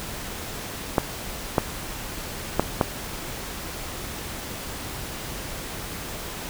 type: clicks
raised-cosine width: 1 ms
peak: -3 dBFS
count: 4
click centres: 0.982 / 1.582 / 2.596 / 2.812 s
effects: pink hiss -34 dBFS RMS until 6.49 s